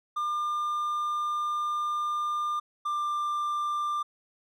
triangle tone pair in turn, 1200 / 1189 Hz, D6 / D6, +37 / +21 cents, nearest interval unison, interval 16 cents, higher first, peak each -25 dBFS, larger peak neither, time 0.16-2.6 / 2.85-4.03 s, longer first, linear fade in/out 10 ms, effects none

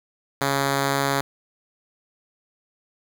5% pulse tone, 138.59 Hz, C#3, in tune, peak -9 dBFS, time 0.41-1.21 s, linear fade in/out 2 ms, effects 7-bit

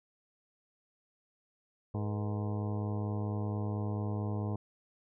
harmonic tone with a mistuned harmonic, 104.4 Hz, G#2, 10 cents sharp, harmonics 1 / 2 / 3 / 4 / 5 / 6 / 7 / 8 / 9 / 10, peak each -33 / -39 / -43 / -45 / -47 / -49 / -50 / -51 / -52 / -53 dBFS, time 1.94-4.56 s, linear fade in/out 5 ms, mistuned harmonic 5, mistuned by -120 cents, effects none

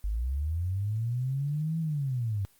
sine linear two-way sweep, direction up then down, 48.51 to 164.8 to 95 Hz, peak -27 dBFS, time 0.04-2.45 s, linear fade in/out 0 ms, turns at 1.79 s, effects white hiss -63 dBFS RMS until 2.59 s + Opus 24 kbps

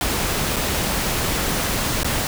pink noise with dropouts, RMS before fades -22 dBFS, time 0.01-2.27 s, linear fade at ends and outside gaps 1 ms, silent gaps 0.561-0.565 / 2.033-2.045 s, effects none

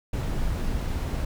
brown noise, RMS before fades -27 dBFS, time 0.13-1.25 s, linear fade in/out 5 ms, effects none

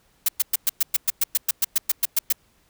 blue noise bursts, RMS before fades -19 dBFS, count 16, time 0.26-2.326 s, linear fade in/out 5 ms, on 26 ms, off 110 ms, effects pink hiss -62 dBFS RMS until 2.69 s

